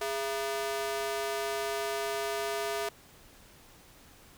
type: ring-modulated tone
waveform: sawtooth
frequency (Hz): 543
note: C#5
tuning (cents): -36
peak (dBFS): -24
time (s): 0.01-2.89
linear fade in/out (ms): 5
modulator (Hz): 131
effects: pink hiss -56 dBFS RMS until 4.37 s